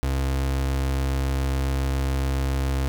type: tone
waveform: 35% pulse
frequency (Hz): 67.2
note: C2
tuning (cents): +47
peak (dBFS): -20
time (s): 0.03-2.88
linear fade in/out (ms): 0
effects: none